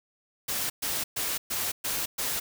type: noise bursts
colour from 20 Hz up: white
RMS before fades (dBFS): -30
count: 6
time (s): 0.48-2.4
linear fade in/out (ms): 10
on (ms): 220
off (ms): 120
effects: none